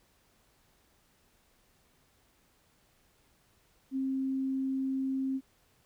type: tone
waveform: sine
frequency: 266.2 Hz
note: C4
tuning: 30 cents sharp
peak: -29 dBFS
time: 3.91-5.41 s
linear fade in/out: 50 ms
effects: pink hiss -68 dBFS RMS until 5.85 s